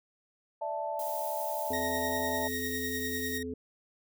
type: chord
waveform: sine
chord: D suspended second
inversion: none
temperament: equal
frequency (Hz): 587.3 / 659.3 / 880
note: D5 / E5 / A5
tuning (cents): 0 / 0 / 0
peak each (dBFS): -37 / -36 / -35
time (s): 0.61-2.48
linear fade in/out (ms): 10
type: noise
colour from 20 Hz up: violet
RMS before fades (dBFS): -41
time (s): 0.99-3.38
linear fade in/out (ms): 2
type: harmonic tone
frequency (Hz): 85.8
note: F2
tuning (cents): -30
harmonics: 1 / 3 / 5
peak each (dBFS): -44 / -37 / -38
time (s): 1.7-3.54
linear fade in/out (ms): 5
type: tone with tremolo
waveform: sawtooth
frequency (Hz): 1870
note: A#6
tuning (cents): +5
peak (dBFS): -30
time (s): 1.73-3.43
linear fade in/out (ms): 5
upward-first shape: sine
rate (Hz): 10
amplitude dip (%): 45
effects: none